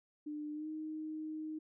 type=tone with pitch glide; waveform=sine; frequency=299.4 to 311.2 Hz; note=D4 to D#4; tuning=+33 to 0 cents; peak=-39 dBFS; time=0.26-1.59 s; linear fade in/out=10 ms; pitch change=+67 cents; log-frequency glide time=0.53-0.68 s; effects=none